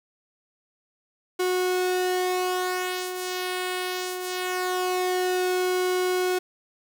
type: tone with flanger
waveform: sawtooth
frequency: 365.7 Hz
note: F#4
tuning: 20 cents flat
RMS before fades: -26 dBFS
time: 1.39-6.39 s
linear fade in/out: 10 ms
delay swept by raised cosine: 1.6 to 2.9 ms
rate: 0.22 Hz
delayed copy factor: -0.5
effects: 9-bit